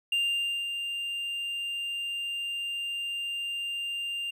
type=tone with ADSR envelope; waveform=triangle; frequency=2794 Hz; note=F7; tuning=in tune; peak=-22 dBFS; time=0.12-4.31 s; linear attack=4 ms; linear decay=540 ms; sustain=-7 dB; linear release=11 ms; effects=none